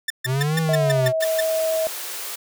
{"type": "tone bursts", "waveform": "sawtooth", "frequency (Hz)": 1785, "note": "A6", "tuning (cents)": 24, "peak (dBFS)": -17, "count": 9, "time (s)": [0.08, 1.407], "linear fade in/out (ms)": 5, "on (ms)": 23, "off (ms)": 140}
{"type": "linear two-way sweep", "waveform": "square", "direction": "up then down", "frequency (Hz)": [123.47, 163.6, 123.47], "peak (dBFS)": -20, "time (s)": [0.25, 1.13], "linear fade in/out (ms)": 50, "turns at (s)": 0.59}
{"type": "tone", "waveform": "sine", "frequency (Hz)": 642, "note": "E5", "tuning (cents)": -46, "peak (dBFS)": -19, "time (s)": [0.69, 1.87], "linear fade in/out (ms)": 0}
{"type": "high-pass noise", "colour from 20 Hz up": "white", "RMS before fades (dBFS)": -31, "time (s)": [1.2, 2.36], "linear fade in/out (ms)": 10, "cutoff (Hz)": 330, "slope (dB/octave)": 48}
{"effects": []}